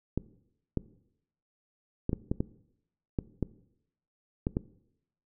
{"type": "clicks", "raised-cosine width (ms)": 3, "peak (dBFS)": -15, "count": 10, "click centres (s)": [0.176, 0.773, 2.094, 2.131, 2.315, 2.405, 3.188, 3.427, 4.469, 4.569], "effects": ["noise-tail reverb RT60 0.8 s tail -19 dB re dry"]}